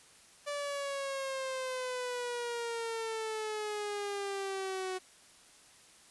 sawtooth exponential sweep, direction down, 583 to 370 Hz, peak -31 dBFS, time 0.46-4.99 s, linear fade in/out 20 ms, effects white hiss -59 dBFS RMS until 6.1 s + resampled to 24000 Hz

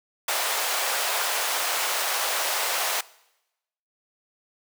pink high-pass noise, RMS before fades -26 dBFS, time 0.28-3.01 s, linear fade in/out 5 ms, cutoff 590 Hz, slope 24 dB/octave, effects noise-tail reverb RT60 0.9 s tail -21 dB re dry

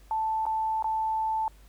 sine tone with dropouts, 880 Hz, A5, in tune, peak -25 dBFS, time 0.11-1.48 s, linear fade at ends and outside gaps 1 ms, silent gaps 0.455-0.465 / 0.825-0.843 s, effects added 50 Hz sine -51 dBFS peak until 1.68 s + pink hiss -61 dBFS RMS until 1.68 s

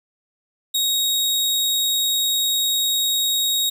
sawtooth tone, 3770 Hz, A#7, 19 cents sharp, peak -15 dBFS, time 0.74-3.7 s, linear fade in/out 10 ms, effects none

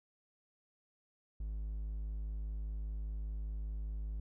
triangle tone, 52.5 Hz, G#1, 19 cents sharp, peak -35 dBFS, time 1.4-4.2 s, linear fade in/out 5 ms, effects none

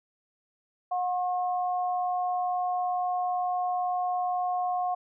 sine tone pair together, 723 / 1079.2 Hz, F#5 / C#6, -40 / -47 cents, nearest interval perfect fifth, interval 693 cents, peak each -26 / -35 dBFS, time 0.91-4.95 s, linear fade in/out 10 ms, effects none

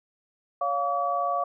sine tone cluster, 562 / 703 / 1143 Hz, C#5 / F5 / D6, +24 / +11 / -47 cents, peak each -31 / -27 / -27 dBFS, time 0.61-1.44 s, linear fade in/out 5 ms, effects none

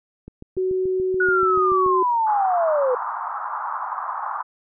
click train, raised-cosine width 3 ms, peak -24 dBFS, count 12, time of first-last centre 0.28-1.863 s, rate 6.95 Hz
sine tone, 373.1 Hz, F#4, 14 cents sharp, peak -19 dBFS, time 0.57-2.03 s, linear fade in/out 5 ms
sine linear sweep, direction down, 1473 to 485.3 Hz, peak -17 dBFS, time 1.2-2.95 s, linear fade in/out 5 ms
pink band-pass noise, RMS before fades -28 dBFS, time 2.26-4.43 s, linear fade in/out 20 ms, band 820 to 1300 Hz, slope 48 dB/octave
effects none

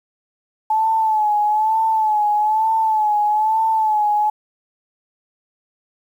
sine tone with vibrato, 862 Hz, A5, 36 cents flat, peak -14 dBFS, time 0.7-4.3 s, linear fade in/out 5 ms, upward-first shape sine, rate 1.1 Hz, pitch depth 55 cents each way, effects 8-bit

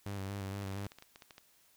sawtooth tone with vibrato, 98.5 Hz, G2, 9 cents sharp, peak -34 dBFS, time 0.06-0.87 s, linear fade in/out 0 ms, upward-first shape square, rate 4.3 Hz, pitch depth 32 cents each way
clicks, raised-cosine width 0.2 ms, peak -33 dBFS, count 12, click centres 0.623 / 0.676 / 0.725 / 0.784 / 0.848 / 0.919 / 0.986 / 1.024 / 1.159 / 1.222 / 1.308 / 1.381 s
effects white hiss -67 dBFS RMS until 1.76 s

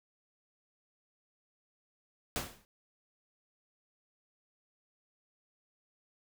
pink noise with exponential decay, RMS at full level -32 dBFS, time 2.36-2.65 s, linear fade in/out 0 ms, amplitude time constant 63 ms, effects none

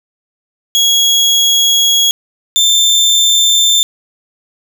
30% pulse tone pair in turn, 3322 / 3565 Hz, G#7 / A7, 0 / +22 cents, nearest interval minor second, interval 122 cents, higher second, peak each -5 dBFS, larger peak neither, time 0.75-2.11 / 2.56-3.83 s, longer first, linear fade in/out 0 ms, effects none

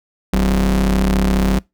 40% pulse ring-modulated tone, 69.3 Hz, C#2, in tune, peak -9 dBFS, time 0.33-1.59 s, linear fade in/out 5 ms, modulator 121 Hz, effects noise-tail reverb RT60 0.2 s tail -24 dB re dry

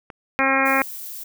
click, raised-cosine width 0.5 ms, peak -21 dBFS, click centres 0.102 s
harmonic tone, 268.9 Hz, C4, 47 cents sharp, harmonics 1 / 2 / 3 / 4 / 5 / 6 / 7 / 8 / 9, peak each -25 / -25 / -25 / -25 / -25 / -25 / -25 / -25 / -25 dBFS, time 0.39-0.82 s, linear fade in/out 0 ms
violet noise, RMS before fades -34 dBFS, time 0.65-1.24 s, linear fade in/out 10 ms
effects none

